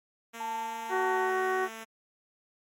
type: tone with pitch glide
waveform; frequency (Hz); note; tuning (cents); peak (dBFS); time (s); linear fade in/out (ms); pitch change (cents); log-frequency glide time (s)
5% pulse; 230 to 223.5; A#3 to A3; -23 to +27; -29; 0.33-1.85; 20; -50; 1.06-1.3
type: tone with tremolo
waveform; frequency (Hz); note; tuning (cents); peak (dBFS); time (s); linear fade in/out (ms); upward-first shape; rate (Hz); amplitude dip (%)
sine; 891; A5; +22; -31; 0.4-1.3; 5; sine; 1.8; 45
type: harmonic tone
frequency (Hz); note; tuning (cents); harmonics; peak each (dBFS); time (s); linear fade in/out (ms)
374.9; F#4; +23; 1 / 2 / 3 / 4 / 5; -29 / -32 / -34 / -35 / -36; 0.89-1.69; 50
effects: MP3 64 kbps